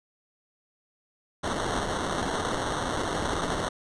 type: noise with sample-and-hold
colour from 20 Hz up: violet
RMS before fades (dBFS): -29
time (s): 1.43-3.69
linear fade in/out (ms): 10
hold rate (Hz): 2450
effects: resampled to 22050 Hz